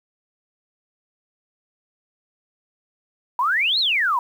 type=exponential two-way sweep; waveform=sine; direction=up then down; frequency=932.3 to 4384 to 932.3 Hz; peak=-17 dBFS; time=3.39-4.19 s; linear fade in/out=2 ms; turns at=3.79 s; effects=8-bit